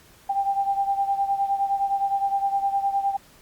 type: beating tone pair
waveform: sine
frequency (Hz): 790 / 799.7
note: G5 / G5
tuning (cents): +13 / +34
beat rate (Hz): 9.7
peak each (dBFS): -22 / -27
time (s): 0.29-3.17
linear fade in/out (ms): 10
effects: pink hiss -53 dBFS RMS until 3.41 s + Opus 48 kbps